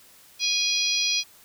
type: harmonic tone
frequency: 824 Hz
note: G#5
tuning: 14 cents flat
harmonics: 3 / 4 / 5 / 6 / 7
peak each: -28 / -28 / -28 / -28 / -28 dBFS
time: 0.39-1.24 s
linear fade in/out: 50 ms
effects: white hiss -53 dBFS RMS until 1.44 s